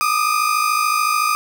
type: tone pair together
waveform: 35% pulse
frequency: 1200 / 1253.7 Hz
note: D6 / D#6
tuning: +37 / +13 cents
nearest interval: minor second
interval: 76 cents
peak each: -17 dBFS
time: 0.01-1.35 s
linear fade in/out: 0 ms
effects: none